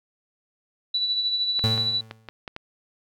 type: tone with tremolo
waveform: sine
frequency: 3951 Hz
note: B7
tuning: in tune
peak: -20 dBFS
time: 0.94-2.01 s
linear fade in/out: 5 ms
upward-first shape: sine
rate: 13 Hz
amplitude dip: 45%
type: clicks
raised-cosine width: 0.3 ms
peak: -18 dBFS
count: 6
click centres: 1.593 / 1.778 / 2.111 / 2.287 / 2.478 / 2.564 s
type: tone with exponential decay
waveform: 35% pulse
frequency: 111 Hz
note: A2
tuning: 16 cents sharp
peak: -18 dBFS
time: 1.64-2.29 s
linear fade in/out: 0 ms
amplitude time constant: 140 ms
effects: none